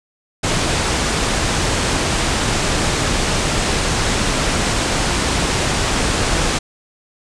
pink low-pass noise, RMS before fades -18 dBFS, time 0.43-6.59 s, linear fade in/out 10 ms, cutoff 9200 Hz, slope 48 dB/octave, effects none

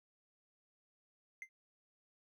triangle tone with exponential decay, 2081 Hz, C7, 10 cents flat, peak -38 dBFS, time 1.42-1.49 s, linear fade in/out 1 ms, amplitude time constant 15 ms, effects none

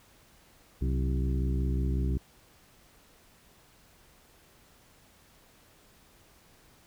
harmonic tone with a mistuned harmonic, 65.5 Hz, C2, 2 cents sharp, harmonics 1 / 2 / 3 / 4 / 5 / 6, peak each -27 / -33 / -37 / -39 / -41 / -43 dBFS, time 0.81-2.18 s, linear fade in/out 10 ms, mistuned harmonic 3, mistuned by -87 cents, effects pink hiss -60 dBFS RMS until 6.86 s

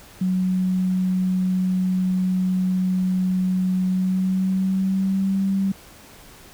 sine tone with pitch glide, 185 to 194.09 Hz, F#3 to G3, 0 to -17 cents, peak -18 dBFS, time 0.21-5.72 s, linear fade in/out 5 ms, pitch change +83 cents, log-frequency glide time 3.86-5.41 s, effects pink hiss -46 dBFS RMS until 6.53 s

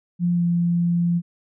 sine tone with pitch glide, 174.61 to 172.31 Hz, F3 to F3, 0 to -23 cents, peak -17 dBFS, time 0.19-1.22 s, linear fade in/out 50 ms, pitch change -23 cents, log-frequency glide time 0.33-0.43 s, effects none

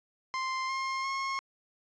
30% pulse tone with pitch steps, 1046.5 / 1064.2 / 1082.2 Hz, C6 / C6 / C#6, 0 / +29 / -42 cents, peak -28 dBFS, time 0.34-1.39 s, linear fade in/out 0 ms, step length 350 ms, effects resampled to 16000 Hz

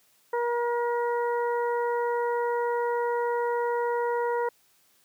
harmonic tone, 476.7 Hz, A#4, 39 cents sharp, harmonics 1 / 2 / 3 / 4, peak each -26 / -29 / -38 / -40 dBFS, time 0.33-4.49 s, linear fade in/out 5 ms, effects white hiss -64 dBFS RMS until 5.04 s + high-pass 100 Hz 12 dB/octave

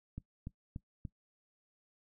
click train, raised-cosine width 5 ms, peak -29 dBFS, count 4, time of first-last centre 0.18-1.052 s, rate 3.44 Hz, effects noise-tail reverb RT60 0.1 s tail -19 dB re dry

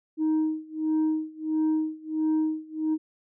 sine tone with tremolo, 313 Hz, D#4, 10 cents sharp, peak -18 dBFS, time 0.17-2.98 s, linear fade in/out 50 ms, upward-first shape sine, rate 1.5 Hz, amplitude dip 95%, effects tanh soft clip ceiling -20 dBFS

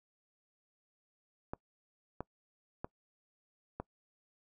clicks, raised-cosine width 1 ms, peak -24 dBFS, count 4, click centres 1.535 / 2.206 / 2.845 / 3.8 s, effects noise-tail reverb RT60 0.1 s tail -24 dB re dry

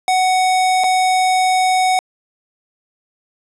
square tone with dropouts, 744 Hz, F#5, 9 cents sharp, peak -13 dBFS, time 0.08-1.99 s, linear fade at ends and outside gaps 1 ms, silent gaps 0.837-0.841 s, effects resampled to 24000 Hz + 9-bit

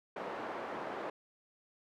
pink band-pass noise, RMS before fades -41 dBFS, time 0.16-1.1 s, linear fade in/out 5 ms, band 420 to 1200 Hz, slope 12 dB/octave, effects none

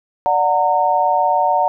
sine chord, D augmented, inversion none, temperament just, 587.3 / 734.2 / 917.7 Hz, D5 / F#5 / A#5, 0 / -14 / -27 cents, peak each -20 / -16 / -16 dBFS, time 0.26-1.68 s, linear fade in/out 0 ms, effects none

